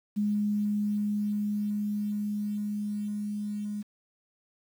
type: tone with level ramp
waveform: sine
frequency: 207.7 Hz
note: G#3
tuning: in tune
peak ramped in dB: -24 to -31 dBFS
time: 0.16-3.83 s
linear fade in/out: 20 ms
effects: 9-bit